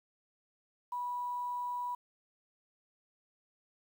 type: tone with quantisation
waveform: sine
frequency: 979 Hz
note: B5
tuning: 15 cents flat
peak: -34 dBFS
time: 0.92-1.95 s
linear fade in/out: 5 ms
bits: 10
effects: none